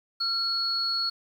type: tone pair together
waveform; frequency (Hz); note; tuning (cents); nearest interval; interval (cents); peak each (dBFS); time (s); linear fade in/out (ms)
sine; 1369 / 4361; F6 / C#8; -35 / -29; octave + minor sixth; 2006; -34 / -25; 0.2-1.1; 10
effects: 9-bit